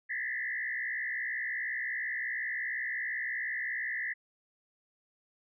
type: tone with frequency modulation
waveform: sine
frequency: 1879 Hz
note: A#6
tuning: 13 cents sharp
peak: -32 dBFS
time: 0.09-4.14 s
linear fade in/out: 20 ms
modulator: 62.8 Hz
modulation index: 2.5
effects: none